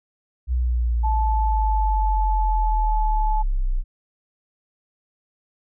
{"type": "linear sweep", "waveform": "sine", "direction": "down", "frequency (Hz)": [62.8, 30], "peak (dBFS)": -18, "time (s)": [0.47, 3.84], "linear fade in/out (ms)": 50}
{"type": "tone with pitch glide", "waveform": "sine", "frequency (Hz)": [870, 863.5], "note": ["A5", "A5"], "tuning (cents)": [-20, -33], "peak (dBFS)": -22, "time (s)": [1.03, 3.43], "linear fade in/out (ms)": 20, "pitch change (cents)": -13, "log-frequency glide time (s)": [1.46, 2.83]}
{"effects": []}